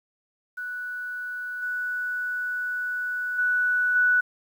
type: tone with level steps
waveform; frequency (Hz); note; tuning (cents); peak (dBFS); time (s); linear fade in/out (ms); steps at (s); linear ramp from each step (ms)
sine; 1480; F#6; 0; -30 / -26 / -20 / -17; 0.57-4.21; 10; 1.62 / 3.38 / 3.95; 10
effects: 9-bit